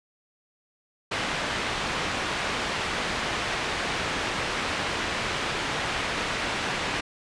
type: low-pass noise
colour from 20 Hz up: white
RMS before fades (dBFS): -29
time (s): 1.11-7.01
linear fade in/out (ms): 10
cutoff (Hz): 2600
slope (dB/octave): 12
effects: resampled to 22050 Hz